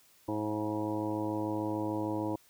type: harmonic tone with a mistuned harmonic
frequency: 106.7 Hz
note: G#2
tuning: 47 cents sharp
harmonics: 1 / 2 / 3 / 4 / 5 / 6 / 7 / 8 / 9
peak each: -40 / -43 / -33 / -43 / -39 / -46 / -47 / -44 / -41 dBFS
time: 0.28-2.36 s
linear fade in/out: 5 ms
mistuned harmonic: 6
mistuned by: +58 cents
effects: white hiss -63 dBFS RMS until 2.49 s